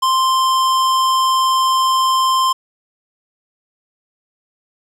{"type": "tone", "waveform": "square", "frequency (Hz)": 1046.5, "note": "C6", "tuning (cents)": 0, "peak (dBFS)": -13, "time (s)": [0.02, 2.53], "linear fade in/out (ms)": 10, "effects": ["low-pass 10000 Hz 12 dB/octave", "8-bit"]}